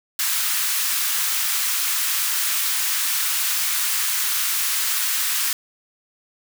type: high-pass noise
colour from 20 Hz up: white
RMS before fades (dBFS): -22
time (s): 0.19-5.53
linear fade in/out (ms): 2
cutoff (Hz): 1100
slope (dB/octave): 24
effects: none